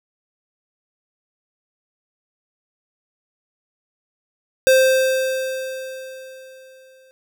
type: tone with exponential decay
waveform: square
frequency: 523.3 Hz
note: C5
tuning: in tune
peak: -10 dBFS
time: 4.67-7.11 s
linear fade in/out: 0 ms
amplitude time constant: 530 ms
effects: none